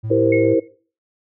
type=tone; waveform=triangle; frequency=110 Hz; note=A2; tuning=in tune; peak=-21 dBFS; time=0.03-0.55 s; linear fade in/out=20 ms
type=chord; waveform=sine; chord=C dominant seventh; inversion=first; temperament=equal; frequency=329.6 / 392 / 466.2 / 523.3 Hz; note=E4 / G4 / Bb4 / C5; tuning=0 / 0 / 0 / 0 cents; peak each=-17 / -23 / -17 / -19 dBFS; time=0.1-0.6 s; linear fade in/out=10 ms
type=tone with exponential decay; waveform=sine; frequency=2175 Hz; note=C#7; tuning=33 cents flat; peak=-20 dBFS; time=0.32-0.68 s; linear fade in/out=5 ms; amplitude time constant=78 ms
effects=noise-tail reverb RT60 0.4 s tail -19 dB re dry